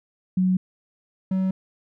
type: tone pair in turn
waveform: sine / triangle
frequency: 185 / 188.78 Hz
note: F#3 / F#3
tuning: 0 / +35 cents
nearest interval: unison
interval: 35 cents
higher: second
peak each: -17 / -18 dBFS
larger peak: first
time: 0.37-0.57 / 1.31-1.51 s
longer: neither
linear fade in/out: 5 ms
effects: none